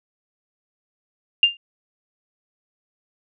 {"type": "tone with exponential decay", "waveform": "sine", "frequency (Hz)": 2800, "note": "F7", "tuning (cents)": 4, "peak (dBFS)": -7, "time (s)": [1.43, 1.57], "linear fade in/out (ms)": 2, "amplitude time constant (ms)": 30, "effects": []}